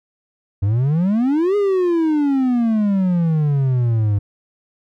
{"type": "exponential two-way sweep", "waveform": "triangle", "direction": "up then down", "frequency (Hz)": [94.3, 416.9, 99.5], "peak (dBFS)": -12, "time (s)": [0.62, 4.19], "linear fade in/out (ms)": 10, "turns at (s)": 1.56, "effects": []}